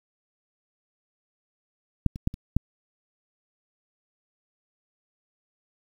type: clicks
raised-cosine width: 5 ms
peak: -7 / -23 / -10 / -24 / -8 dBFS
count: 5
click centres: 2.063 / 2.159 / 2.274 / 2.341 / 2.566 s
effects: 8-bit